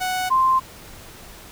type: tone pair in turn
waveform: sawtooth / sine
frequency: 740 / 1046.5 Hz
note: F#5 / C6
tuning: 0 / 0 cents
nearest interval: tritone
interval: 600 cents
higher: second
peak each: -18 / -14 dBFS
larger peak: second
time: 0-0.3 / 0.3-0.6 s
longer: neither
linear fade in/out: 20 ms
effects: pink hiss -42 dBFS RMS until 1.51 s